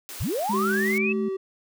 white high-pass noise, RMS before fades -38 dBFS, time 0.09-0.98 s, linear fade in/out 0 ms, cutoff 240 Hz, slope 48 dB/octave
sine linear sweep, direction up, 46.4 to 2660 Hz, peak -24 dBFS, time 0.2-1.13 s, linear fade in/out 10 ms
sine tone with pitch glide, 207.7 to 215.1 Hz, G#3 to A3, 0 to -39 cents, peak -25 dBFS, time 0.49-1.29 s, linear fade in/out 10 ms, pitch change +61 cents, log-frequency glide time 0.71-1.17 s
triangle tone, 383.7 Hz, G4, 37 cents flat, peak -24 dBFS, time 0.53-1.37 s, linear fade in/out 10 ms
effects none

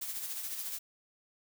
blue noise with tremolo, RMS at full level -37 dBFS, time 0.01-0.79 s, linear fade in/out 10 ms, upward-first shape sine, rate 14 Hz, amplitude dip 45%, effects none

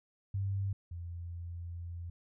sine tone pair in turn, 98 / 85.92 Hz, G2 / F2, 0 / -28 cents, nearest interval major second, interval 228 cents, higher first, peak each -31 / -39 dBFS, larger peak first, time 0.34-0.73 / 0.91-2.1 s, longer second, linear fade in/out 5 ms, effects none

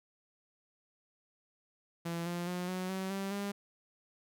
sawtooth tone with pitch steps, 169 / 173.95 / 179.05 / 184.3 / 189.7 / 195.25 / 201 Hz, E3 / F3 / F3 / F#3 / F#3 / G3 / G3, +43 / -7 / +43 / -7 / +43 / -7 / +44 cents, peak -31 dBFS, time 2.05-3.52 s, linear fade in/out 10 ms, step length 210 ms, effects none

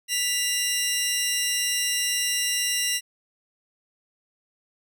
15% pulse tone pair together, 1975.5 / 2802 Hz, B6 / F7, 0 / +5 cents, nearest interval tritone, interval 605 cents, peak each -22 / -17 dBFS, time 0.08-3.01 s, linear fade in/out 50 ms, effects none

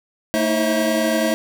square tone cluster, 224.5 / 314.8 / 325.8 / 536 / 644 Hz, A3 / D#4 / E4 / C5 / E5, +35 / +20 / -20 / +42 / -41 cents, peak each -23 / -25 / -31 / -25 / -22 dBFS, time 0.34-1.34 s, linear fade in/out 0 ms, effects none

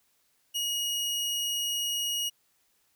sawtooth tone, 2886 Hz, F#7, 44 cents flat, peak -25 dBFS, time 0.54-2.3 s, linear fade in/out 20 ms, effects white hiss -70 dBFS RMS until 2.95 s

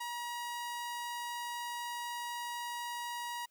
sawtooth tone, 956 Hz, A#5, 43 cents sharp, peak -34 dBFS, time 0-3.46 s, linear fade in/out 10 ms, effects white hiss -75 dBFS RMS until 3.5 s + high-pass 150 Hz 12 dB/octave

